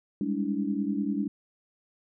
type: tone cluster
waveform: sine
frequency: 198.3 / 208.4 / 285.8 / 321.9 Hz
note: G3 / G#3 / D4 / E4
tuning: +20 / +6 / -47 / -41 cents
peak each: -32 / -31 / -30 / -36 dBFS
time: 0.21-1.28 s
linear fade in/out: 2 ms
effects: none